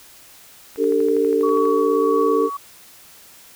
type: click train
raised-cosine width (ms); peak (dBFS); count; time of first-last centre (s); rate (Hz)
0.5; -25; 12; 0.76-1.654; 12.3
type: chord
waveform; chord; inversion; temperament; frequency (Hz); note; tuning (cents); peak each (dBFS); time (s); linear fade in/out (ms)
sine; D suspended fourth; none; equal with one note detuned; 293.7 / 392 / 449.5; D4 / G4 / A4; 0 / 0 / +37; -22 / -21 / -17; 0.77-2.5; 50
type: tone with tremolo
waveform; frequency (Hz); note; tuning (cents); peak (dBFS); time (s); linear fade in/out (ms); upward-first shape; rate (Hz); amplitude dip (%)
sine; 1127; C#6; +28; -21; 1.43-2.57; 5; triangle; 1.6; 40
effects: white hiss -46 dBFS RMS until 3.55 s